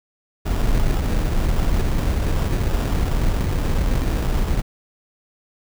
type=noise with sample-and-hold; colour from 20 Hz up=brown; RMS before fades=-19 dBFS; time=0.45-4.62 s; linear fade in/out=20 ms; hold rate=2100 Hz; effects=none